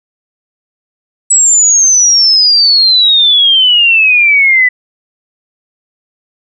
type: exponential sweep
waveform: sine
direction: down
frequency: 7902 to 1975.5 Hz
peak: -4 dBFS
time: 1.3-4.69 s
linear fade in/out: 10 ms
effects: none